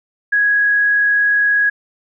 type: tone with frequency modulation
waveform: sine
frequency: 1662 Hz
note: G#6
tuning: 1 cent sharp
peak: -11 dBFS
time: 0.32-1.7 s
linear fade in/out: 10 ms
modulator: 37.1 Hz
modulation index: 0.25
effects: none